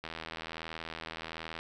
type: click train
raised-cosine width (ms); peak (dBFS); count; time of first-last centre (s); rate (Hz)
0.3; -23; 127; 0.04-1.59; 81.3
effects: none